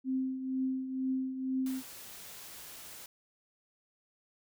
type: tone with tremolo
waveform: sine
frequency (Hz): 261.6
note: C4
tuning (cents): 0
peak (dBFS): -28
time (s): 0.04-1.83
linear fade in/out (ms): 50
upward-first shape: triangle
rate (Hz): 2.1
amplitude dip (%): 65
type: noise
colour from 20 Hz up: white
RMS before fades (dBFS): -48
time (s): 1.66-3.06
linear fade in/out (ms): 2
effects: none